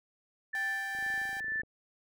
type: tone with tremolo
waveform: sine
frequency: 1760 Hz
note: A6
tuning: in tune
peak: -30 dBFS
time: 0.53-1.62 s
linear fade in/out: 10 ms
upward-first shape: sine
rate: 2.1 Hz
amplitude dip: 45%
type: tone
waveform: sawtooth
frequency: 784 Hz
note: G5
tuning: in tune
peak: -37 dBFS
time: 0.55-1.4 s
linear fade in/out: 0 ms
type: click train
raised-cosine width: 2 ms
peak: -40 dBFS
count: 19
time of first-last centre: 0.95-1.634 s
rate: 26.3 Hz
effects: none